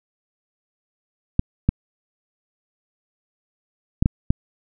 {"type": "clicks", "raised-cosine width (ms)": 5, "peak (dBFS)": -3, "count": 5, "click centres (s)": [1.394, 1.69, 4.025, 4.059, 4.305], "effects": []}